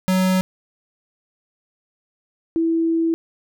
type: tone pair in turn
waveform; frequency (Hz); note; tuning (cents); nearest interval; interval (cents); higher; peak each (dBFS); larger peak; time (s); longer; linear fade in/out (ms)
square / sine; 186.3 / 329; F#3 / E4; +12 / -3; minor seventh; 985; second; -16; neither; 0.08-0.41 / 2.56-3.14; second; 0
effects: none